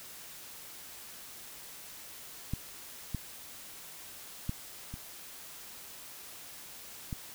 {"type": "clicks", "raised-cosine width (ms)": 5, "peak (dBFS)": [-20, -21, -20, -28, -23], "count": 5, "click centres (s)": [2.536, 3.147, 4.494, 4.94, 7.128], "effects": ["white hiss -48 dBFS RMS until 7.34 s"]}